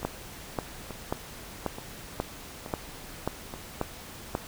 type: two click trains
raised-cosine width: 1 ms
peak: -23 / -13 dBFS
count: 5 / 9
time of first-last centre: 0.03-3.539 / 0.05-4.351 s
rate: 1.14 / 1.86 Hz
effects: pink hiss -44 dBFS RMS until 4.47 s